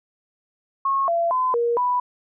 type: tone with pitch steps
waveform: sine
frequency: 1090 / 679 / 1019 / 472.2 / 988 Hz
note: C#6 / F5 / C6 / A#4 / B5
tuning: -29 / -49 / -46 / +22 / 0 cents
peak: -18 dBFS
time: 0.85-2 s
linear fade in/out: 5 ms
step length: 230 ms
effects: none